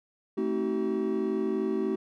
triangle chord, A diminished seventh, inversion none, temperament just, 220 / 264 / 316.8 / 380.2 Hz, A3 / C4 / Eb4 / Gb4, 0 / +16 / +31 / +47 cents, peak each -30 / -33 / -31 / -27 dBFS, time 0.37-1.96 s, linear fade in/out 10 ms, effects none

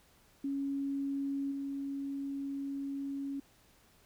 sine tone with level steps, 277.2 Hz, C#4, in tune, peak -32 / -35 dBFS, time 0.44-3.4 s, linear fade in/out 5 ms, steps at 1.51 s, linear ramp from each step 10 ms, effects pink hiss -65 dBFS RMS until 4.05 s

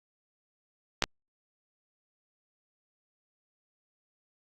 clicks, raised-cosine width 0.2 ms, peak -7 dBFS, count 2, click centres 1.023 / 1.039 s, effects Opus 48 kbps

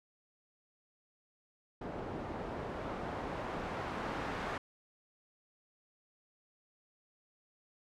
white noise with low-pass filter sweep, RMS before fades -40 dBFS, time 1.81-4.58 s, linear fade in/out 5 ms, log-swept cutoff 600 to 1300 Hz, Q 0.74, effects none

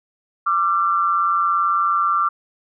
sine tone pair together, 1178.6 / 1359 Hz, D6 / F6, +6 / -48 cents, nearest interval major second, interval 246 cents, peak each -17 / -20 dBFS, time 0.46-2.29 s, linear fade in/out 10 ms, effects none

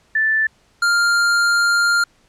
sine / square tone pair in turn, 1760 / 1399.6 Hz, A6 / F6, 0 / +3 cents, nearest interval major third, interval 397 cents, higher first, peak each -14 dBFS, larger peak neither, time 0.15-0.47 / 0.82-2.04 s, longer second, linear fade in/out 5 ms, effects pink hiss -57 dBFS RMS until 2.28 s + low-pass 8000 Hz 12 dB/octave

